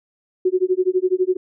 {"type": "tone with tremolo", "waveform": "sine", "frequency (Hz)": 369.1, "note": "F#4", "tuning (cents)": -4, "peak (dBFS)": -12, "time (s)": [0.45, 1.37], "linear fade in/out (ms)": 5, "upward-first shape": "sine", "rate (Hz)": 12, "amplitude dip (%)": 100, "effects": []}